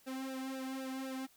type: tone with flanger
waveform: sawtooth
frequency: 263.9 Hz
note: C4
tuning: 15 cents sharp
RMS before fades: -41 dBFS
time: 0.06-1.27 s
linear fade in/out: 20 ms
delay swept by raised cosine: 0.92 to 2.22 ms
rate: 3.9 Hz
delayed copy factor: -1
effects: white hiss -66 dBFS RMS until 1.36 s